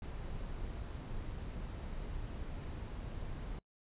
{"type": "noise", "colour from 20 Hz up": "brown", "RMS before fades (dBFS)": -42, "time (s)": [0.02, 3.59], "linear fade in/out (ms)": 2, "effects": ["noise-tail reverb RT60 0.1 s tail -25 dB re dry", "resampled to 8000 Hz"]}